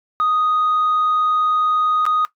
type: tone with dropouts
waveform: sine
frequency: 1244.5 Hz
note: D#6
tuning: in tune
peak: -13 dBFS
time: 0.2-2.25 s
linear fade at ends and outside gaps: 0 ms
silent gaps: 2.054-2.064 s
effects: noise-tail reverb RT60 0.1 s tail -17 dB re dry + tanh soft clip ceiling -12 dBFS